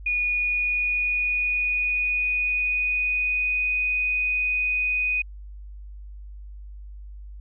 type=tone with pitch glide; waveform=sine; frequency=2456 to 2489 Hz; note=D#7 to D#7; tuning=-23 to 0 cents; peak=-21 dBFS; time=0.06-5.22 s; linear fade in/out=5 ms; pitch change=+23 cents; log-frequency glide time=0.32-3.72 s; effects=added 50 Hz sine -37 dBFS peak until 7.4 s